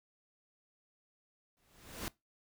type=noise with exponential growth; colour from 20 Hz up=pink; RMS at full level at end=-38 dBFS; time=1.57-2.08 s; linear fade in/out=0 ms; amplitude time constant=110 ms; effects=noise-tail reverb RT60 0.2 s tail -21 dB re dry